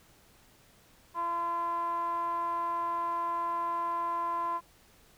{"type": "tone with low-pass filter", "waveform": "5% pulse", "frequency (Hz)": 340.9, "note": "F4", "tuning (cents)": -42, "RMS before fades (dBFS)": -32, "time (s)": [1.14, 4.61], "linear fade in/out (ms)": 50, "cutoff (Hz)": 1000, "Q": 8.3, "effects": ["pink hiss -61 dBFS RMS until 5.17 s"]}